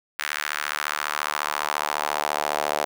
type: tone with high-pass filter sweep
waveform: sawtooth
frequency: 74.5 Hz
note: D2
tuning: 25 cents sharp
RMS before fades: -27 dBFS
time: 0.19-2.85 s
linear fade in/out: 0 ms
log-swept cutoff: 1700 to 650 Hz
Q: 2
effects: none